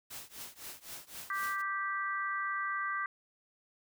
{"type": "noise with tremolo", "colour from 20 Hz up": "white", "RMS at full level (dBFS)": -43, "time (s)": [0.1, 1.62], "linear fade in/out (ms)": 10, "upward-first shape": "triangle", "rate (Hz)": 3.9, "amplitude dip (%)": 95}
{"type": "harmonic tone", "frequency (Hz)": 392, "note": "G4", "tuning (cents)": 0, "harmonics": [3, 4, 5], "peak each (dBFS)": [-35, -37, -39], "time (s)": [1.3, 3.06], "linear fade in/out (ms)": 2}
{"effects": []}